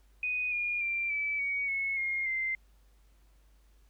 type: tone with pitch steps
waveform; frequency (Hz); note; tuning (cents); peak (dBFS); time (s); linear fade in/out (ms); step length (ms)
sine; 2489 / 2427 / 2366 / 2306 / 2248 / 2192 / 2137 / 2083; D#7 / D#7 / D7 / D7 / C#7 / C#7 / C7 / C7; 0 / -44 / +12 / -32 / +24 / -20 / +36 / -8; -29; 0.23-2.55; 2; 290
effects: added 50 Hz sine -59 dBFS peak until 3.89 s + pink hiss -71 dBFS RMS until 3.89 s